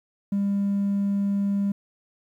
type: tone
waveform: triangle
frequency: 200 Hz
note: G3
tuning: 35 cents sharp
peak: -18 dBFS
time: 0.32-1.72 s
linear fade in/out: 5 ms
effects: tanh soft clip ceiling -17 dBFS + 10-bit